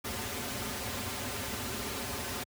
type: noise with comb filter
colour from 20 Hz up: pink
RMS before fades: -36 dBFS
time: 0.04-2.44 s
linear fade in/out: 10 ms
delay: 6.2 ms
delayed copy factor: -0.95
effects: high-pass 80 Hz 12 dB/octave